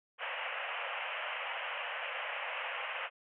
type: band-pass noise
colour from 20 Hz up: white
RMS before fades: -39 dBFS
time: 0.18-3.1 s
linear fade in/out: 50 ms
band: 490 to 3000 Hz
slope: 96 dB/octave
effects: none